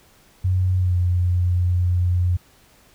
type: tone with pitch glide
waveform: sine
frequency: 92.2 to 89.11 Hz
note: F#2 to F2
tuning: -6 to +35 cents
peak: -16 dBFS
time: 0.44-2.37 s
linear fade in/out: 10 ms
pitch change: -59 cents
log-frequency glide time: 0.78-0.94 s
effects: pink hiss -54 dBFS RMS until 2.94 s